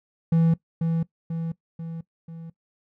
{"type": "tone with echo", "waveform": "triangle", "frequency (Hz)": 164.81, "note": "E3", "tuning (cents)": 0, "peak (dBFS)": -14, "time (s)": [0.32, 0.54], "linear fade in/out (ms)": 5, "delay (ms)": 490, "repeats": 4, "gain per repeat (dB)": -5, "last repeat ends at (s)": 2.5, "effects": ["noise-tail reverb RT60 0.1 s tail -19 dB re dry"]}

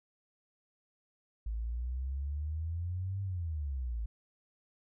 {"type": "exponential two-way sweep", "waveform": "sine", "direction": "up then down", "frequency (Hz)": [53.4, 99.1, 53.4], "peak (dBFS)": -33, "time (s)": [1.46, 4.06], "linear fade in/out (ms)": 5, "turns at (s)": 3.22, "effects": []}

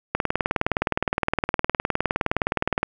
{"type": "click train", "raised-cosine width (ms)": 0.5, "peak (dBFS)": -5, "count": 53, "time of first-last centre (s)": [0.15, 2.83], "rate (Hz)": 19.4, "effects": []}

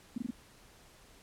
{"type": "tone bursts", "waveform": "sine", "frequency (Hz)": 239.8, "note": "A#3", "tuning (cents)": 49, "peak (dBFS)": -31, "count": 4, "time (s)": [0.16, 0.307], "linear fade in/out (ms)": 5, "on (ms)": 21, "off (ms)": 21, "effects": ["pink hiss -59 dBFS RMS until 1.22 s", "low-pass 12000 Hz 12 dB/octave"]}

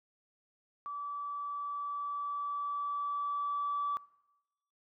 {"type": "tone with level ramp", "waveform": "sine", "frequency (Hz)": 1154, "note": "D6", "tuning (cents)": -31, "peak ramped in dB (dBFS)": [-37, -30], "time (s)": [0.86, 3.97], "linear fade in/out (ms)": 0, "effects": ["noise-tail reverb RT60 0.9 s tail -21 dB re dry", "tanh soft clip ceiling -26 dBFS"]}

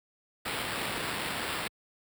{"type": "noise with sample-and-hold", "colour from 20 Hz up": "white", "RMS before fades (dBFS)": -34, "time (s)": [0.45, 1.68], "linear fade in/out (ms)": 10, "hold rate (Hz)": 6300, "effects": ["high-pass 60 Hz 12 dB/octave"]}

